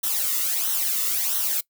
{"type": "noise with flanger", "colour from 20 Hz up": "blue", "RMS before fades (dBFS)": -24, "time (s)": [0.03, 1.61], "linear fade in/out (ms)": 10, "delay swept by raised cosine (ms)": [0.42, 1.28], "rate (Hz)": 1.5, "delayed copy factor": -0.7, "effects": ["noise-tail reverb RT60 0.1 s tail -22 dB re dry"]}